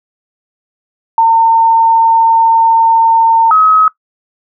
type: tone pair in turn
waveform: sine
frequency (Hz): 908 / 1274.5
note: A#5 / D#6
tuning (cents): -46 / +41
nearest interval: tritone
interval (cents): 587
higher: second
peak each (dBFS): -4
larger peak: neither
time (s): 1.18-3.51 / 3.51-3.88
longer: first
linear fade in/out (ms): 2
effects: noise-tail reverb RT60 0.1 s tail -19 dB re dry